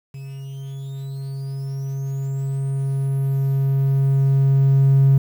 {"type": "tone with level ramp", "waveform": "triangle", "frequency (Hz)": 136.3, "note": "C#3", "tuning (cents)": -29, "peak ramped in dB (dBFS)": [-29, -7], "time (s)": [0.14, 5.18], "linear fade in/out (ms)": 5, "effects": ["tanh soft clip ceiling -6 dBFS", "8-bit"]}